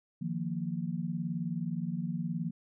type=chord; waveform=sine; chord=Eb suspended second; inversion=none; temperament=equal; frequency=155.56 / 174.61 / 233.1 Hz; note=Eb3 / F3 / Bb3; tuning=0 / 0 / 0 cents; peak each=-37 / -34 / -38 dBFS; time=0.21-2.51 s; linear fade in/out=10 ms; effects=none